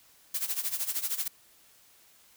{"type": "noise with tremolo", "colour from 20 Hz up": "blue", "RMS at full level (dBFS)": -29, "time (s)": [0.34, 1.28], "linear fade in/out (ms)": 5, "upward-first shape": "sine", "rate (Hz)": 13, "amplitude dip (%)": 80, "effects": ["white hiss -60 dBFS RMS until 2.36 s"]}